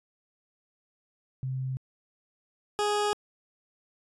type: tone pair in turn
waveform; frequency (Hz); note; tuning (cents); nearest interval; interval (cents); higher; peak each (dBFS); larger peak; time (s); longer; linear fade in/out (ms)
sine / 20% pulse; 130.81 / 415.3; C3 / G#4; 0 / 0; octave + minor sixth; 2000; second; -29 / -20; second; 1.43-1.77 / 2.79-3.13; neither; 0
effects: resampled to 24000 Hz